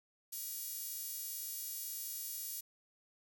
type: tone with high-pass filter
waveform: 5% pulse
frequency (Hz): 479.1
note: A#4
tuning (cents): +47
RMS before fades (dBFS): -43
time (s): 0.32-2.61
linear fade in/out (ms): 10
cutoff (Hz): 9700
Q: 2.6
effects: none